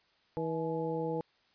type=harmonic tone with a mistuned harmonic; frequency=161.7 Hz; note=E3; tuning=33 cents flat; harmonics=1 / 2 / 3 / 4 / 5; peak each=-38 / -38 / -34 / -47 / -40 dBFS; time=0.37-1.21 s; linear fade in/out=0 ms; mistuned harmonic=5; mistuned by=+78 cents; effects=white hiss -69 dBFS RMS until 1.54 s + resampled to 11025 Hz